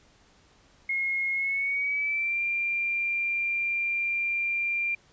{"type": "tone with pitch glide", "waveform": "sine", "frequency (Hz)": [2158, 2381], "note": ["C#7", "D7"], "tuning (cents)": [-47, 23], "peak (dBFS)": -25, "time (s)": [0.89, 4.95], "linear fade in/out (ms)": 5, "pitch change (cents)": 170, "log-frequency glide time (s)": [1.33, 2.42], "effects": ["pink hiss -60 dBFS RMS until 5.12 s", "resampled to 16000 Hz"]}